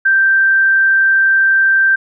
sine tone, 1568 Hz, G6, in tune, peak -8 dBFS, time 0.05-1.96 s, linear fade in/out 10 ms, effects none

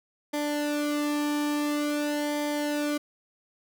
sawtooth tone with flanger, 294.6 Hz, D4, 6 cents sharp, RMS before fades -28 dBFS, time 0.33-2.98 s, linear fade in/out 10 ms, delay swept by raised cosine 0.74 to 1.47 ms, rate 0.48 Hz, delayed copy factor -0.75, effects none

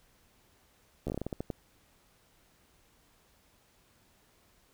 slowing click train, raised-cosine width 2 ms, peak -21 dBFS, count 11, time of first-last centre 1.07-1.502 s, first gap 13 ms, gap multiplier 1.25, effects pink hiss -66 dBFS RMS until 4.73 s

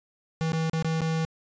square tone with dropouts, 161.3 Hz, E3, 37 cents flat, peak -25 dBFS, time 0.41-1.25 s, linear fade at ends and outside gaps 0 ms, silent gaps 0.52-0.532 / 0.697-0.733 / 0.825-0.846 / 1.007-1.017 s, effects resampled to 16000 Hz

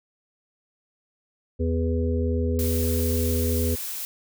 harmonic tone, 82.41 Hz, E2, in tune, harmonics 1 / 3 / 5 / 6, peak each -23 / -28 / -30 / -31 dBFS, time 1.59-3.76 s, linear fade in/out 20 ms
blue noise, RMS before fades -32 dBFS, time 2.59-4.05 s, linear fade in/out 0 ms
effects none

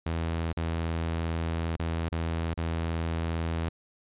sawtooth tone with dropouts, 82.41 Hz, E2, in tune, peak -24 dBFS, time 0.06-3.69 s, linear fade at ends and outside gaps 5 ms, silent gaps 0.528-0.57 / 1.765-1.796 / 2.09-2.119 / 2.541-2.575 s, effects resampled to 8000 Hz

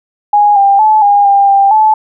sine tone with pitch steps, 827 / 795 / 863 / 813 / 798 / 792 / 866 Hz, G#5 / G5 / A5 / G#5 / G5 / G5 / A5, -8 / +24 / -34 / -37 / +31 / +18 / -28 cents, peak -4 dBFS, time 0.33-1.94 s, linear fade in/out 5 ms, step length 230 ms, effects none

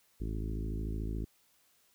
harmonic tone with a mistuned harmonic, 53.8 Hz, A1, 38 cents flat, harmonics 1 / 2 / 3 / 4 / 5 / 6 / 7 / 8, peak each -35 / -41 / -45 / -45 / -46 / -46 / -49 / -54 dBFS, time 0.2-1.25 s, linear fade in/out 10 ms, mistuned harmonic 1, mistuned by -33 cents, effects white hiss -69 dBFS RMS until 1.94 s

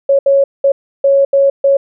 sine tone bursts at uneven times, 553 Hz, C#5, 4 cents flat, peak -6 dBFS, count 6, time 0.09-0.19 / 0.26-0.44 / 0.64-0.72 / 1.04-1.25 / 1.33-1.5 / 1.64-1.77 s, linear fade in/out 5 ms, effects none

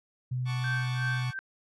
sine tone, 126.1 Hz, B2, 36 cents sharp, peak -28 dBFS, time 0.31-1.31 s, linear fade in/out 10 ms
15% pulse chord, D major seventh, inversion first, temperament equal, 740 / 880 / 1108.7 / 1174.7 Hz, F#5 / A5 / C#6 / D6, 0 / 0 / 0 / 0 cents, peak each -40 / -38 / -34 / -39 dBFS, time 0.45-1.34 s, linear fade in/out 50 ms
sine tone with tremolo, 1558 Hz, G6, 11 cents flat, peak -29 dBFS, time 0.64-1.39 s, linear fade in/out 0 ms, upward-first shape sine, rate 2.8 Hz, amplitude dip 100%
effects low-pass 7000 Hz 12 dB/octave

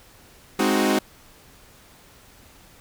sawtooth chord, Ab dominant seventh, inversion none, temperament equal, 207.7 / 261.6 / 311.1 / 370 Hz, Ab3 / C4 / Eb4 / Gb4, 0 / 0 / 0 / 0 cents, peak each -20 dBFS, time 0.59-0.99 s, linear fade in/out 5 ms, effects pink hiss -51 dBFS RMS until 2.8 s

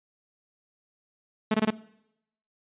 sawtooth tone bursts, 217 Hz, A3, 24 cents flat, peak -17 dBFS, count 4, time 1.51-1.705 s, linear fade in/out 5 ms, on 33 ms, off 21 ms, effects noise-tail reverb RT60 0.8 s tail -20 dB re dry + resampled to 8000 Hz

